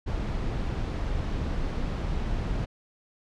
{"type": "noise", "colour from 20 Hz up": "brown", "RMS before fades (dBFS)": -29, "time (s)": [0.06, 2.66], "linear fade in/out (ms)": 20, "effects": ["low-pass 5000 Hz 12 dB/octave"]}